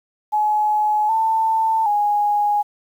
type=tone with pitch steps; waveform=sine; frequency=847 / 890 / 828 Hz; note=G#5 / A5 / G#5; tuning=+34 / +20 / -5 cents; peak=-15 dBFS; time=0.32-2.63 s; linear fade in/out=20 ms; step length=770 ms; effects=8-bit